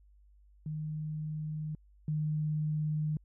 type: tone pair in turn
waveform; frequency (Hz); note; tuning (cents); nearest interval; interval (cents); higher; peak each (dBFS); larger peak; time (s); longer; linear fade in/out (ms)
sine; 153.9 / 152.84; D#3 / D#3; -19 / -31; unison; 12; first; -34 / -29; second; 0.66-1.75 / 2.08-3.17; neither; 2
effects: added 50 Hz sine -58 dBFS peak until 3.24 s